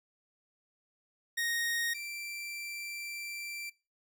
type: tone pair in turn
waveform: sawtooth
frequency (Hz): 1864.7 / 2349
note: A#6 / D7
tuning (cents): 0 / 0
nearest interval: major third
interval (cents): 400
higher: second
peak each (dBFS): -27 / -36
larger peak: first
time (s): 1.37-1.94 / 1.94-3.7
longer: second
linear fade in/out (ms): 10
effects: noise-tail reverb RT60 0.3 s tail -20 dB re dry